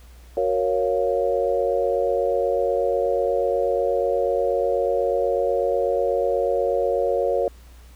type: chord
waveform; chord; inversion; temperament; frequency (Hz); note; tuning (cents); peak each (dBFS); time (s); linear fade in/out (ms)
sine; Gb major seventh; none; equal; 370 / 466.2 / 554.4 / 698.5; Gb4 / Bb4 / Db5 / F5; 0 / 0 / 0 / 0; -27 / -23 / -22 / -28; 0.37-7.48; 2
effects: added 60 Hz sine -43 dBFS peak until 7.95 s + pink hiss -54 dBFS RMS until 7.95 s